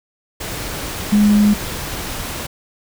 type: tone in noise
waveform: sine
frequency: 207.7 Hz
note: G#3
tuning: in tune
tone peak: -9 dBFS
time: 1.12-1.54 s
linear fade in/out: 10 ms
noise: pink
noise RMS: -26 dBFS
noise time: 0.4-2.47 s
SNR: +14 dB
effects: none